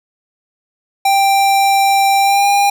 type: tone with pitch glide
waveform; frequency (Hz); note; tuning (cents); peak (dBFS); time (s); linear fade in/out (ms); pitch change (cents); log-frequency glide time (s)
square; 787 to 804.5; G5 to G5; +7 to +45; -10; 1.05-2.7; 5; +38; 2.2-2.47
effects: none